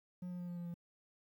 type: tone with pitch steps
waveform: triangle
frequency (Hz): 179.6 / 178.05 / 176.51 / 174.99 / 173.48 / 171.99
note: F3 / F3 / F3 / F3 / F3 / F3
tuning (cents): +49 / +34 / +19 / +4 / -11 / -26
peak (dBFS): -39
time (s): 0.22-0.742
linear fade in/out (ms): 5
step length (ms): 87
effects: 12-bit